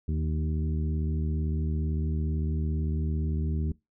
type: harmonic tone with a mistuned harmonic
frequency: 77.78 Hz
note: D#2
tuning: in tune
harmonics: 1 / 2 / 3 / 4 / 5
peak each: -27 / -32 / -36 / -42 / -44 dBFS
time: 0.08-3.72 s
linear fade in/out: 5 ms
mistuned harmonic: 3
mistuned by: -32 cents
effects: noise-tail reverb RT60 0.2 s tail -21 dB re dry